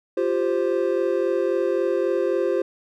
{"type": "chord", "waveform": "triangle", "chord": "F suspended second", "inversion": "none", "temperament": "just", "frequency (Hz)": [349.2, 392.9, 523.8], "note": ["F4", "G4", "C5"], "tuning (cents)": [0, 4, 2], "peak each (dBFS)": -22, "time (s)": [0.17, 2.62], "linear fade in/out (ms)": 5, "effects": []}